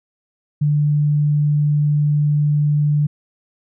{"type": "tone", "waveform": "sine", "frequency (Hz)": 147.9, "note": "D3", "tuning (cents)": 13, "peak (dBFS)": -13, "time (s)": [0.61, 3.07], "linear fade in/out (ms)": 10, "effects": []}